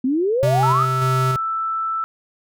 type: exponential sweep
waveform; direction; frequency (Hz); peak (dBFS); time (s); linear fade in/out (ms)
sine; up; 246.6 to 1328; -16; 0.04-0.85; 5
type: tone with tremolo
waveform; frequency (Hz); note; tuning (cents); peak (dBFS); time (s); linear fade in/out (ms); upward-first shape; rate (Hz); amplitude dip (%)
square; 130; C3; -11; -18; 0.43-1.36; 0; square; 1.7; 30
type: tone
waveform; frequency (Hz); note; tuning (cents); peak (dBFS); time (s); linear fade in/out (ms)
sine; 1323; E6; +6; -20; 0.63-2.04; 0
effects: none